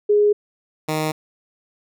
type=tone pair in turn; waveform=sine / 10% pulse; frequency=415.3 / 155.56 Hz; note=G#4 / D#3; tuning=0 / 0 cents; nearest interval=octave + perfect fourth; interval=1700 cents; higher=first; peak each=-12 / -12 dBFS; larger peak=neither; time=0.09-0.33 / 0.88-1.12 s; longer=neither; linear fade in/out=10 ms; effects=none